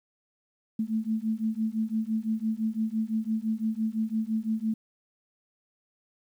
sine beating tone pair, 217.5 / 223.4 Hz, A3 / A3, -20 / +27 cents, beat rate 5.9 Hz, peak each -29 dBFS, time 0.79-4.74 s, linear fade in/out 5 ms, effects 10-bit

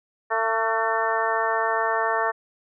harmonic tone with a mistuned harmonic, 224.4 Hz, A3, 34 cents sharp, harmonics 2 / 3 / 4 / 5 / 6 / 7 / 8, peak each -29 / -27 / -27 / -27 / -31 / -33 / -28 dBFS, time 0.3-2.32 s, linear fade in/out 20 ms, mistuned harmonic 7, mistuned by -53 cents, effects none

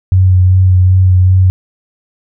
sine tone with vibrato, 92.5 Hz, F#2, in tune, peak -4 dBFS, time 0.12-1.5 s, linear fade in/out 0 ms, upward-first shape sine, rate 2.6 Hz, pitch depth 20 cents each way, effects none

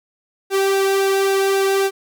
sawtooth tone with flanger, 390 Hz, G4, 9 cents flat, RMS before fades -17 dBFS, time 0.5-1.91 s, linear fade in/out 50 ms, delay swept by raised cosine 0.93 to 1.65 ms, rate 3.7 Hz, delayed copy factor -0.65, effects none

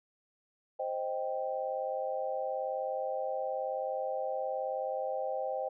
sine chord, C minor, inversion none, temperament equal, 523.3 / 622.3 / 784 Hz, C5 / Eb5 / G5, 0 / 0 / 0 cents, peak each -35 / -37 / -37 dBFS, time 0.79-5.69 s, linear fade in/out 10 ms, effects none

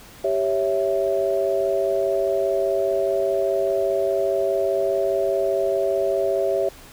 sine chord, C# diminished, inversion second, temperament equal, 392 / 554.4 / 659.3 Hz, G4 / C#5 / E5, 0 / 0 / 0 cents, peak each -23 dBFS, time 0.24-6.69 s, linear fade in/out 5 ms, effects pink hiss -45 dBFS RMS until 6.92 s

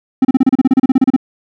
triangle tone bursts, 261.6 Hz, C4, in tune, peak -3 dBFS, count 16, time 0.22-1.164 s, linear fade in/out 5 ms, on 29 ms, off 32 ms, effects none

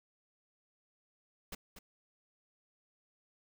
pink noise with echo, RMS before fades -43 dBFS, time 1.52-1.55 s, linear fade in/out 5 ms, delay 240 ms, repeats 1, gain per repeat -9 dB, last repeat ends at 1.79 s, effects none

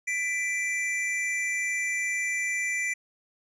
square tone pair together, 1991.3 / 2349 Hz, B6 / D7, +14 / 0 cents, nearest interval minor third, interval 286 cents, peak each -30 / -30 dBFS, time 0.07-2.94 s, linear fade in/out 10 ms, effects resampled to 22050 Hz

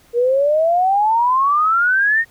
sine exponential sweep, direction up, 466.2 to 1873 Hz, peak -12 dBFS, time 0.13-2.25 s, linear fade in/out 50 ms, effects pink hiss -52 dBFS RMS until 2.3 s

